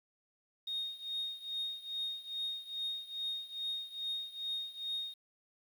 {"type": "tone with tremolo", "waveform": "sine", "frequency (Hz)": 3712, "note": "A#7", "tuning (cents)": -8, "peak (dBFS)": -32, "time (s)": [0.67, 5.14], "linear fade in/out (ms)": 5, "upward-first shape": "triangle", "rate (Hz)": 2.4, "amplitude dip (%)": 90, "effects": ["tanh soft clip ceiling -30 dBFS", "10-bit"]}